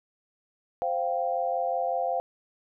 sine chord, C suspended fourth, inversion none, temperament equal, 523.3 / 698.5 / 784 Hz, C5 / F5 / G5, 0 / 0 / 0 cents, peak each -30 / -28 / -31 dBFS, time 0.82-2.2 s, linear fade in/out 0 ms, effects none

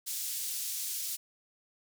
white band-pass noise, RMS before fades -36 dBFS, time 0.06-1.17 s, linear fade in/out 20 ms, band 4500 to 16000 Hz, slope 12 dB/octave, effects none

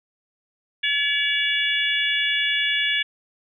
harmonic tone, 570 Hz, C#5, 48 cents sharp, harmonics 3 / 4 / 5 / 6, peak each -25 / -25 / -25 / -25 dBFS, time 0.83-3.03 s, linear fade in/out 10 ms, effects none

